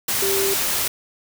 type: tone in noise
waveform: sine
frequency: 392 Hz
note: G4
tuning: in tune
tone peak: -21 dBFS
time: 0.22-0.54 s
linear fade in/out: 5 ms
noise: white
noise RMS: -22 dBFS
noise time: 0.08-0.88 s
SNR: -2 dB
effects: none